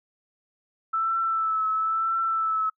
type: tone with vibrato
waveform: sine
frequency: 1318.5 Hz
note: E6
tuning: in tune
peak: -22 dBFS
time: 0.93-2.7 s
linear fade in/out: 10 ms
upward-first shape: triangle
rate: 1 Hz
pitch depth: 35 cents each way
effects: noise-tail reverb RT60 0.1 s tail -26 dB re dry